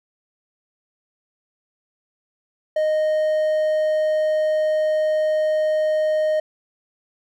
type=tone; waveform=triangle; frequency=619 Hz; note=D#5; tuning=9 cents flat; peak=-15 dBFS; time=2.76-6.4 s; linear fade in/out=5 ms; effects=none